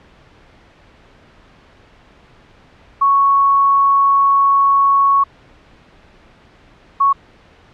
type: tone bursts at uneven times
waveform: sine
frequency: 1108.7 Hz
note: C#6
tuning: in tune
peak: -9 dBFS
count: 2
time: 3.01-5.24 / 7-7.13 s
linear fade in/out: 10 ms
effects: pink hiss -47 dBFS RMS until 7.73 s + low-pass 3000 Hz 12 dB/octave